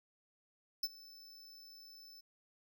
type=tone with ADSR envelope; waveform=square; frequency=5274 Hz; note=E8; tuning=in tune; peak=-31 dBFS; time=0.83-2.21 s; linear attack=6 ms; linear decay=40 ms; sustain=-23 dB; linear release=9 ms; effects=none